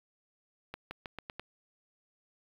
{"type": "accelerating click train", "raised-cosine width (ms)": 0.3, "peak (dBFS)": -23, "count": 6, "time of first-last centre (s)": [0.74, 1.396], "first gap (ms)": 170, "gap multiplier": 0.87, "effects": ["low-pass 4000 Hz 12 dB/octave", "9-bit"]}